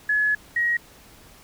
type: tone pair in turn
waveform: sine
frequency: 1700 / 1893.9 Hz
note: G#6 / A#6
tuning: +40 / +27 cents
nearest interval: major second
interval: 187 cents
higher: second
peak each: -18 / -19 dBFS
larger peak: first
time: 0.09-0.35 / 0.56-0.77 s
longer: first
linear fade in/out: 5 ms
effects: pink hiss -50 dBFS RMS until 1.43 s